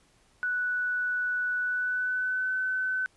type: tone with pitch glide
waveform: sine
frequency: 1480 to 1515.5 Hz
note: F#6 to F#6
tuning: 0 to +41 cents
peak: -26 dBFS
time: 0.43-3.06 s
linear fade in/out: 0 ms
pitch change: +41 cents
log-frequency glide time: 1.59-2.53 s
effects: pink hiss -64 dBFS RMS until 3.16 s + resampled to 24000 Hz